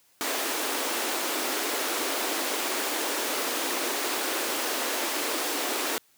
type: high-pass noise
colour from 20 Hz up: pink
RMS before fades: -29 dBFS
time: 0.21-5.98 s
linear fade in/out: 0 ms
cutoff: 270 Hz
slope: 48 dB/octave
effects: white hiss -63 dBFS RMS until 6.17 s + high-pass 100 Hz 12 dB/octave